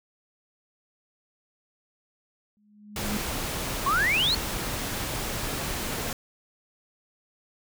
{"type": "tone with exponential growth", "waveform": "sine", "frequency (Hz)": 208.6, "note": "G#3", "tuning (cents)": 8, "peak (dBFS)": -25, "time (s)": [2.57, 3.17], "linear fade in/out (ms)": 0, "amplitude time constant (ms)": 130}
{"type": "noise", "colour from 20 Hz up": "pink", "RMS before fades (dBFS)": -31, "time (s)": [2.96, 6.13], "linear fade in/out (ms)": 2}
{"type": "exponential sweep", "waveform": "sine", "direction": "up", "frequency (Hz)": [1046.5, 4440], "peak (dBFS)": -21, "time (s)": [3.86, 4.35], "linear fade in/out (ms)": 5}
{"effects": []}